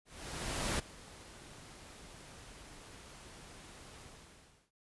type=noise with ADSR envelope; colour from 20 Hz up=pink; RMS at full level=-34 dBFS; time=0.05-4.71 s; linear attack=740 ms; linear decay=12 ms; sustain=-19 dB; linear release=710 ms; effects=resampled to 24000 Hz